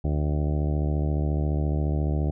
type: harmonic tone with a mistuned harmonic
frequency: 74.4 Hz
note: D2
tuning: 23 cents sharp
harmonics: 1 / 2 / 3 / 4 / 5 / 6 / 7 / 8 / 9 / 10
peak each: -24 / -27 / -36 / -34 / -37 / -42 / -43 / -41 / -42 / -45 dBFS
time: 0.04-2.31 s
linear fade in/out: 5 ms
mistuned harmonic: 10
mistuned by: +62 cents
effects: none